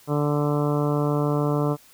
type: harmonic tone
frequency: 146.83 Hz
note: D3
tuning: in tune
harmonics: 1 / 2 / 3 / 4 / 5 / 6 / 7 / 8 / 9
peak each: -23 / -26 / -27 / -30 / -35 / -38 / -34 / -36 / -38 dBFS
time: 0.07-1.77 s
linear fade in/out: 50 ms
effects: white hiss -53 dBFS RMS until 1.93 s